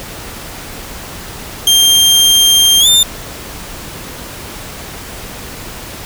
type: tone with pitch glide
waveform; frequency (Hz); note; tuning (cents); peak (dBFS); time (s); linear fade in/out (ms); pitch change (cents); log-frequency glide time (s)
sawtooth; 3187 to 3598; G7 to A7; +28 to +38; -3; 1.67-3.03; 2; +210; 2.8-2.88
effects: pink hiss -28 dBFS RMS until 6.05 s